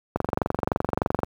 click train, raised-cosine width 1 ms, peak -7 dBFS, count 26, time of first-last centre 0.16-1.233 s, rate 23.3 Hz, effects high-pass 60 Hz 12 dB/octave + 8-bit

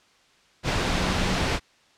sine tone in noise, 185 Hz, F#3, in tune, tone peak -30 dBFS, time 0.85-1.47 s, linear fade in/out 50 ms, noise pink, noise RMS -24 dBFS, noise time 0.63-1.6 s, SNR -9 dB, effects white hiss -59 dBFS RMS until 1.97 s + low-pass 5000 Hz 12 dB/octave

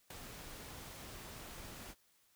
pink noise with ADSR envelope, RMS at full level -45 dBFS, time 0.1-1.95 s, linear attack 7 ms, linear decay 5 ms, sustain -5 dB, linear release 45 ms, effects white hiss -72 dBFS RMS until 2.35 s

